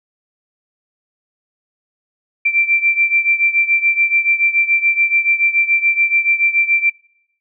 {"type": "beating tone pair", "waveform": "sine", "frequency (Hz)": [2349, 2356], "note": ["D7", "D7"], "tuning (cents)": [0, 5], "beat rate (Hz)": 7, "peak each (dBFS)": [-14, -17], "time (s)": [2.45, 6.9], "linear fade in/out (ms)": 10, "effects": ["noise-tail reverb RT60 0.8 s tail -25 dB re dry"]}